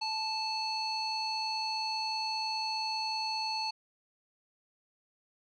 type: tone with low-pass filter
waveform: square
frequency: 877 Hz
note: A5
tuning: 6 cents flat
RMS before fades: -34 dBFS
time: 0.01-3.71 s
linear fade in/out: 10 ms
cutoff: 4600 Hz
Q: 6.2
effects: none